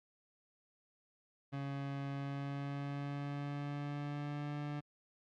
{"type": "tone with pitch glide", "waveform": "30% pulse", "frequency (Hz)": [139.3, 146.65], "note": ["C#3", "D3"], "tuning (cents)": [9, -2], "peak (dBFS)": -36, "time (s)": [1.52, 4.81], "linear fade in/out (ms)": 20, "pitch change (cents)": 89, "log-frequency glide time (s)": [2.12, 4.56], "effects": ["low-pass 3000 Hz 12 dB/octave", "Opus 48 kbps"]}